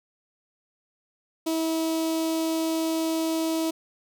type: tone with notch filter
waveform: sawtooth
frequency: 323.3 Hz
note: E4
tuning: 34 cents flat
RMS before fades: -26 dBFS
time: 1.46-3.71 s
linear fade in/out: 10 ms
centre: 1700 Hz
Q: 0.77
effects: none